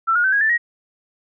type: tone with pitch steps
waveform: sine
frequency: 1338 / 1434 / 1537 / 1647.3 / 1765.5 / 1892.2 Hz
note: E6 / F6 / G6 / G#6 / A6 / A#6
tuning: +25 / +45 / -35 / -15 / +5 / +25 cents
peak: -14 dBFS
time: 0.07-0.58 s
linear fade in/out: 20 ms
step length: 85 ms
effects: none